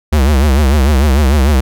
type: tone with vibrato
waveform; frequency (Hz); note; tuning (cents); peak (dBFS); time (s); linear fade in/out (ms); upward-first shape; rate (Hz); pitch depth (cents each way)
square; 70.3; C#2; +25; -8; 0.12-1.61; 10; triangle; 6.7; 190
effects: none